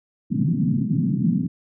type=band-pass noise; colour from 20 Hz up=pink; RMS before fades=-21 dBFS; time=0.3-1.48 s; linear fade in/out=20 ms; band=130 to 260 Hz; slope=48 dB/octave; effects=none